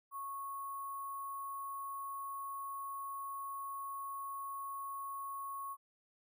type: tone with sample-and-hold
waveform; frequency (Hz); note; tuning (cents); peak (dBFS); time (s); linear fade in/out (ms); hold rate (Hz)
sine; 1100; C#6; -14; -40; 0.11-5.77; 50; 11025
effects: none